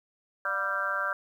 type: harmonic tone with a mistuned harmonic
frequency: 196 Hz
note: G3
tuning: in tune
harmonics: 3 / 4 / 5 / 6 / 7 / 8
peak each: -37 / -43 / -40 / -35 / -31 / -31 dBFS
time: 0.45-1.13 s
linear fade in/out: 2 ms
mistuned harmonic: 4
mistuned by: -140 cents
effects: 10-bit